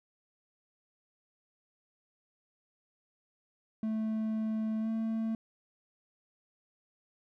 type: tone with pitch glide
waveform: triangle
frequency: 219.1 to 223.3 Hz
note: A3 to A3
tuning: -7 to +26 cents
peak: -28 dBFS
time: 3.83-5.35 s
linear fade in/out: 2 ms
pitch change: +33 cents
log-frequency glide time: 4.8-4.89 s
effects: none